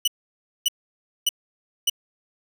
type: tone bursts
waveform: sawtooth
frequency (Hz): 2960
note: F#7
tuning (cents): 0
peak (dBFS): -14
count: 4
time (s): 0.05-1.898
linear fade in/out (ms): 5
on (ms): 27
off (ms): 580
effects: none